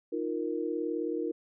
sine chord, Eb suspended second, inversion none, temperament just, 311.1 / 350 / 466.7 Hz, Eb4 / F4 / Bb4, 0 / +4 / +2 cents, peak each -34 dBFS, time 0.12-1.32 s, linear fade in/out 10 ms, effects none

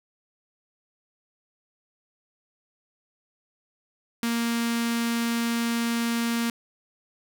sawtooth tone with notch filter, 233.1 Hz, A#3, in tune, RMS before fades -26 dBFS, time 4.23-6.5 s, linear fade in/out 2 ms, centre 580 Hz, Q 0.62, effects none

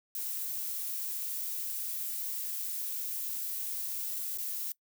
violet noise with dropouts, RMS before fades -36 dBFS, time 0.15-4.72 s, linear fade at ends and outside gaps 2 ms, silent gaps 4.376-4.383 s, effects noise-tail reverb RT60 0.1 s tail -22 dB re dry

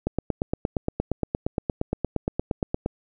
click train, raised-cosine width 2 ms, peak -10 dBFS, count 25, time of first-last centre 0.07-2.861 s, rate 8.6 Hz, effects none

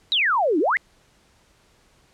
sine exponential two-way sweep, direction down then up, 4021 to 284.2 to 2182 Hz, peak -17 dBFS, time 0.12-0.77 s, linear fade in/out 0 ms, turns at 0.59 s, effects pink hiss -59 dBFS RMS until 2.13 s + low-pass 9000 Hz 12 dB/octave

